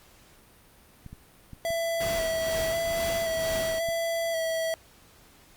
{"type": "clicks", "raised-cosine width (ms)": 5, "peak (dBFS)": -29, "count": 9, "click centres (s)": [1.063, 1.13, 1.533, 1.705, 2.876, 3.119, 3.218, 3.557, 3.888]}
{"type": "tone with vibrato", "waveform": "square", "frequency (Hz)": 659.3, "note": "E5", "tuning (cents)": 0, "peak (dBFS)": -27, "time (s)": [1.65, 4.74], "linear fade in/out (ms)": 0, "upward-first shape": "square", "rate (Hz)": 0.93, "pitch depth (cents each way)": 19}
{"type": "noise with tremolo", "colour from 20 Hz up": "pink", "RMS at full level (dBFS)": -34, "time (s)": [2, 3.79], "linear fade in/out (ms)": 5, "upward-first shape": "sine", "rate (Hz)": 2.1, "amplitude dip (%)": 55}
{"effects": ["pink hiss -56 dBFS RMS until 5.56 s", "Opus 48 kbps"]}